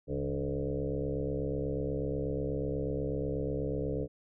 sine tone with frequency modulation, 293.7 Hz, D4, in tune, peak -30 dBFS, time 0.07-4.08 s, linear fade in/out 50 ms, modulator 68.2 Hz, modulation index 3.6, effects none

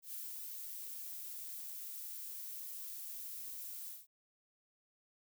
violet noise with ADSR envelope, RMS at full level -44 dBFS, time 0.02-4.07 s, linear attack 110 ms, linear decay 190 ms, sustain -2 dB, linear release 190 ms, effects none

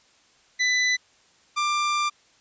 sawtooth tone pair in turn, 1996 / 1186.8 Hz, B6 / D6, +18 / +18 cents, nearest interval major sixth, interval 900 cents, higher first, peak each -16 / -18 dBFS, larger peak first, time 0.59-0.97 / 1.56-2.1 s, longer second, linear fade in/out 20 ms, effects white hiss -59 dBFS RMS until 2.4 s + resampled to 16000 Hz

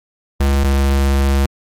square tone pair in turn, 69.3 / 68.66 Hz, C#2 / C#2, 0 / -16 cents, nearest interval unison, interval 16 cents, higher first, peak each -12 dBFS, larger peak neither, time 0.4-0.64 / 0.64-1.46 s, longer second, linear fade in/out 5 ms, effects MP3 96 kbps

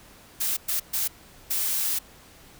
blue noise bursts at uneven times, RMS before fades -26 dBFS, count 4, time 0.4-0.57 / 0.68-0.8 / 0.93-1.08 / 1.5-1.99 s, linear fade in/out 10 ms, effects pink hiss -51 dBFS RMS until 2.59 s

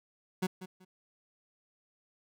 30% pulse tone with echo, 185 Hz, F#3, in tune, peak -26 dBFS, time 0.42-0.47 s, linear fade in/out 10 ms, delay 190 ms, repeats 2, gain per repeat -13 dB, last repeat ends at 0.85 s, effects none

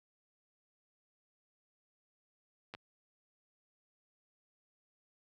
clicks, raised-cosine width 0.3 ms, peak -29 dBFS, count 2, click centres 2.739 / 2.749 s, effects high-pass 80 Hz 12 dB/octave

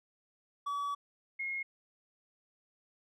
triangle / sine tone pair in turn, 1141 / 2154 Hz, C#6 / C7, +50 / +50 cents, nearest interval major seventh, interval 1100 cents, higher second, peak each -31 / -34 dBFS, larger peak first, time 0.66-0.95 / 1.39-1.63 s, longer first, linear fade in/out 10 ms, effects none

